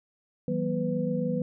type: tone cluster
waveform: sine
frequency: 164.1 / 190.9 / 239.9 / 500 Hz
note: E3 / G3 / A#3 / B4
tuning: -8 / -46 / +50 / +21 cents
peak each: -31 dBFS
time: 0.48-1.42 s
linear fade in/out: 2 ms
effects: none